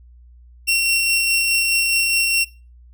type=tone with tremolo; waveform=sawtooth; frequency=2729 Hz; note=F7; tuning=41 cents flat; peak=-11 dBFS; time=0.67-2.45 s; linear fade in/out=20 ms; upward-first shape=sine; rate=4.8 Hz; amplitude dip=25%; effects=noise-tail reverb RT60 0.3 s tail -19 dB re dry + added 60 Hz sine -43 dBFS peak until 2.93 s